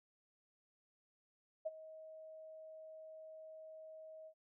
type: tone with ADSR envelope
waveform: sine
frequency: 633 Hz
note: D#5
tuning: 30 cents sharp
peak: -35 dBFS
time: 1.65-4.34 s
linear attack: 15 ms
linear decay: 31 ms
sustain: -16 dB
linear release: 73 ms
effects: none